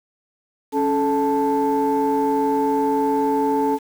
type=tone cluster; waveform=sine; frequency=277.6 / 434.8 / 878 Hz; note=C#4 / A4 / A5; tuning=+3 / -21 / -4 cents; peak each=-20 dBFS; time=0.72-3.79 s; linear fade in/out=50 ms; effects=tanh soft clip ceiling -11 dBFS + 7-bit